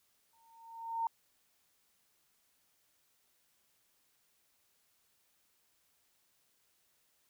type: tone with exponential growth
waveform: sine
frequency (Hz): 914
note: A#5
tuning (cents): -34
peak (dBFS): -29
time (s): 0.33-1.07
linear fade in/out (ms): 2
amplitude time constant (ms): 160
effects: white hiss -74 dBFS RMS until 7.29 s

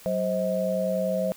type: tone cluster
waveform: sine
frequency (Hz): 187.5 / 525 / 636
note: F#3 / C5 / D#5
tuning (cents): +23 / +6 / +38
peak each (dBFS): -29 / -27 / -27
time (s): 0.06-1.32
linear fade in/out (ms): 0
effects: white hiss -49 dBFS RMS until 1.36 s

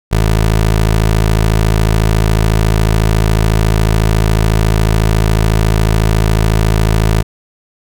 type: tone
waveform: 20% pulse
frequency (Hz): 54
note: A1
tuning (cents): -32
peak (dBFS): -4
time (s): 0.11-7.23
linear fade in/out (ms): 20
effects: none

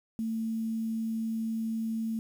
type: tone with quantisation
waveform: sine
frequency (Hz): 224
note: A3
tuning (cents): +31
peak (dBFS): -29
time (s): 0.19-2.19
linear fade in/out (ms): 0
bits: 9
effects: none

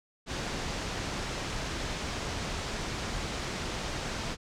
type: low-pass noise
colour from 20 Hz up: pink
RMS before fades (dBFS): -35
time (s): 0.26-4.37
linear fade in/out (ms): 50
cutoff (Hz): 7000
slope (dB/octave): 24
effects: none

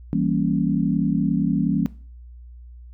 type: chord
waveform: sine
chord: E diminished seventh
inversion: none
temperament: equal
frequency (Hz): 164.81 / 196 / 233.1 / 277.2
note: E3 / G3 / Bb3 / Db4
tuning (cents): 0 / 0 / 0 / 0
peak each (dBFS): -24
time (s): 0.13-1.86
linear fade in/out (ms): 0
effects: noise-tail reverb RT60 0.4 s tail -18 dB re dry + added 60 Hz sine -39 dBFS peak until 2.93 s

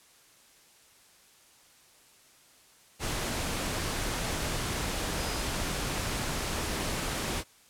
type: tone in noise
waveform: sine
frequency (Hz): 5010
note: D#8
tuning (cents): +11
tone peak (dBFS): -43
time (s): 5.16-5.46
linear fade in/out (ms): 50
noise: pink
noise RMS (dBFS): -32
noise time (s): 2.99-7.44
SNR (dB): -14
effects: white hiss -59 dBFS RMS until 7.69 s + low-pass 11000 Hz 12 dB/octave

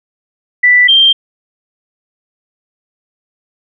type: tone pair in turn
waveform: sine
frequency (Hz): 1975.5 / 3167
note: B6 / G7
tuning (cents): 0 / +17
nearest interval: minor sixth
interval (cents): 817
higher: second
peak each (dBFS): -4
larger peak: neither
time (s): 0.63-0.88 / 0.88-1.13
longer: neither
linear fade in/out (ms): 10
effects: none

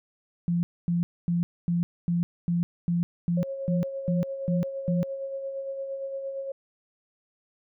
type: tone bursts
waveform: sine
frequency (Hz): 172.2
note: F3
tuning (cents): -24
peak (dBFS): -22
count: 12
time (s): 0.48-5.03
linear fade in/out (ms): 0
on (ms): 150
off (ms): 250
type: tone with tremolo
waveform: sine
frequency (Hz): 544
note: C#5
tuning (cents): -33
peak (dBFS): -29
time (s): 3.37-6.52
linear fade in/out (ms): 5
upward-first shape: sine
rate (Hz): 8.7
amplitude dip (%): 40
effects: none

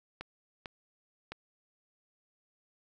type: clicks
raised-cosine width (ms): 0.3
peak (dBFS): -24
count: 3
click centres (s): 0.21 / 0.658 / 1.32
effects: none

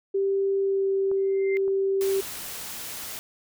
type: tone with pitch glide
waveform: sine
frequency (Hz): 392 to 389.1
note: G4 to G4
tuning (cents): 0 to -13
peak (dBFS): -21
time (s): 0.14-2.21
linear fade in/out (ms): 10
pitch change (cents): -13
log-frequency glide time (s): 0.6-0.87
type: clicks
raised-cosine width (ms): 1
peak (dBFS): -28 / -31 / -36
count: 3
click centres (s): 1.115 / 1.68 / 2.226
type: tone with exponential growth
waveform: sine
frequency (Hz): 2093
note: C7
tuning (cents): 0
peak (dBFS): -28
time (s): 1.17-1.57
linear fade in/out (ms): 0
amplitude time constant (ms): 86
type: noise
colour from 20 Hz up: white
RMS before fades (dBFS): -36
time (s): 2.01-3.19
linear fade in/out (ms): 0
effects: none

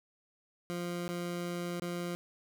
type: tone with dropouts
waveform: 20% pulse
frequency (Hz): 174.61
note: F3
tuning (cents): 0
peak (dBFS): -30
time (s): 0.7-2.15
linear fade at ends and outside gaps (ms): 0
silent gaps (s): 1.079-1.09 / 1.798-1.82
effects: none

